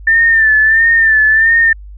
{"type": "tone with vibrato", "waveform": "sine", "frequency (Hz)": 1784, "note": "A6", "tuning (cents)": 23, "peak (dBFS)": -6, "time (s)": [0.07, 1.73], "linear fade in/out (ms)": 5, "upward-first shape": "sine", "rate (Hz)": 1.5, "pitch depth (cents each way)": 53, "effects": ["added 50 Hz sine -29 dBFS peak until 1.97 s"]}